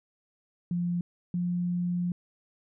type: tone pair in turn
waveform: sine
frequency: 174.61 / 176.43 Hz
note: F3 / F3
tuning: 0 / +18 cents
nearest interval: unison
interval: 18 cents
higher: second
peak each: -26 dBFS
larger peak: neither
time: 0.71-1.01 / 1.34-2.12 s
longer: second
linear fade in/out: 2 ms
effects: none